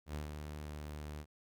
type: tone with ADSR envelope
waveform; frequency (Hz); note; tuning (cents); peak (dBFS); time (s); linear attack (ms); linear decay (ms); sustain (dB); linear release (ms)
sawtooth; 74.9; D2; +35; -34; 0.06-1.26; 84; 140; -5; 57
effects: Opus 48 kbps